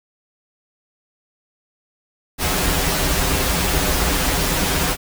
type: noise with comb filter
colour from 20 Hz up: pink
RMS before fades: -19 dBFS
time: 2.38-4.97 s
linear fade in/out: 50 ms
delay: 8.9 ms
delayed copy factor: -0.8
effects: none